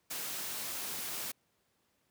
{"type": "noise", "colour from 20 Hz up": "white", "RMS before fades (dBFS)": -39, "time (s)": [0.1, 1.32], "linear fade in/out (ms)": 10, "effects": ["pink hiss -75 dBFS RMS until 2.1 s", "high-pass 100 Hz 12 dB/octave"]}